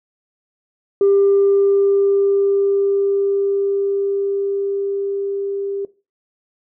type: tone with level ramp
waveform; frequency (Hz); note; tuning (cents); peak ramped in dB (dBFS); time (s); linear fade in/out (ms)
sine; 397.2; G4; +23; -9 to -21; 1.01-5.85; 2
effects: noise-tail reverb RT60 0.3 s tail -18 dB re dry + tanh soft clip ceiling -7 dBFS